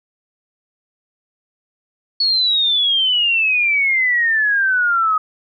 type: exponential sweep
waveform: sine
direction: down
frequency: 4407 to 1252 Hz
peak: -13 dBFS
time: 2.2-5.18 s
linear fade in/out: 5 ms
effects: none